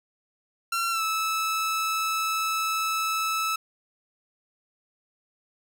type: tone with pitch glide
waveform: sawtooth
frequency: 1363 to 1307.5 Hz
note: F6 to E6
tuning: -43 to -15 cents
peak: -21 dBFS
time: 0.72-3.56 s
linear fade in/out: 5 ms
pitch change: -72 cents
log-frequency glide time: 0.91-1.02 s
effects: none